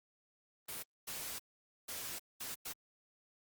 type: noise bursts at uneven times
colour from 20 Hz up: white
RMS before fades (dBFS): -43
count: 5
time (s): 0.68-0.83 / 1.07-1.39 / 1.88-2.19 / 2.4-2.55 / 2.65-2.73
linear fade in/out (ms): 10
effects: Opus 24 kbps